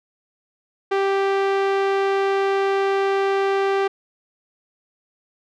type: tone with low-pass filter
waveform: sawtooth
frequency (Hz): 392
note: G4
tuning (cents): 0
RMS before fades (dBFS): -20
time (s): 0.91-3.88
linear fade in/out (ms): 10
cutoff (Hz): 2700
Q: 0.63
effects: none